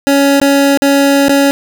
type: tone with dropouts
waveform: 25% pulse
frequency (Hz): 279.2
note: C#4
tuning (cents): +13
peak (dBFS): -3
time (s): 0.07-1.51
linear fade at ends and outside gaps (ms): 0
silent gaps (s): 0.4-0.415 / 0.774-0.82 / 1.284-1.294
effects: none